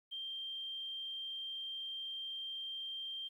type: tone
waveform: sine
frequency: 3168 Hz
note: G7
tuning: 18 cents sharp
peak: -40 dBFS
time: 0.11-3.29 s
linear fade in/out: 20 ms
effects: 12-bit